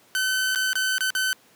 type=tone with dropouts; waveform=sawtooth; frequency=1523 Hz; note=F#6; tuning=50 cents sharp; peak=-18 dBFS; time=0.15-1.33 s; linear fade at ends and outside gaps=0 ms; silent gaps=0.549-0.558 / 0.731-0.755 / 0.982-1.007 / 1.104-1.151 s; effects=pink hiss -56 dBFS RMS until 1.55 s + high-pass 200 Hz 12 dB/octave